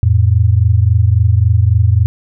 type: tone pair together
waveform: sine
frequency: 87.31 / 110.95 Hz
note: F2 / A2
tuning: 0 / +15 cents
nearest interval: major third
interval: 415 cents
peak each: -10 dBFS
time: 0.03-2.06 s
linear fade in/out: 0 ms
effects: none